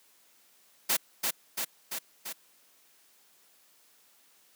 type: noise with echo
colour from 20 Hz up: white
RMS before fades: -26 dBFS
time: 0.89-0.97 s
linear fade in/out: 10 ms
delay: 340 ms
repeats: 4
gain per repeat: -3 dB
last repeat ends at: 2.33 s
effects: white hiss -63 dBFS RMS until 4.55 s + high-pass 200 Hz 12 dB/octave